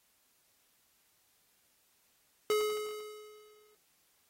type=tone with exponential decay; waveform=square; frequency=424.4 Hz; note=G#4; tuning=38 cents sharp; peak=-26 dBFS; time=2.5-3.75 s; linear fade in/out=1 ms; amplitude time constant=270 ms; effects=white hiss -71 dBFS RMS until 4.29 s + AAC 48 kbps